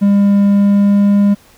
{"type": "tone with pitch glide", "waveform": "triangle", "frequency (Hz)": [201, 202.3], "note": ["G3", "G#3"], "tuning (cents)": [44, -45], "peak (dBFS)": -5, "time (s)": [0.01, 1.35], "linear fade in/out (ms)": 20, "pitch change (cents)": 11, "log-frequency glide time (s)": [0.45, 1.15], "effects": ["pink hiss -46 dBFS RMS until 1.57 s"]}